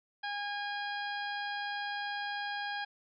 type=harmonic tone; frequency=817 Hz; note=G#5; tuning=29 cents flat; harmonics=1 / 2 / 3 / 4 / 5 / 6; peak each=-38 / -38 / -48 / -45 / -49 / -49 dBFS; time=0.23-2.85 s; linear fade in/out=10 ms; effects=none